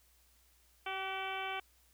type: harmonic tone with a mistuned harmonic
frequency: 384 Hz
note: G4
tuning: 36 cents flat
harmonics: 1 / 2 / 3 / 4 / 5 / 6 / 7 / 8 / 9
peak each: -47 / -41 / -45 / -45 / -52 / -43 / -48 / -47 / -54 dBFS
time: 0.86-1.6 s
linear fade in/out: 5 ms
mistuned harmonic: 4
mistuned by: -26 cents
effects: added 60 Hz sine -69 dBFS peak until 1.93 s + white hiss -69 dBFS RMS until 1.93 s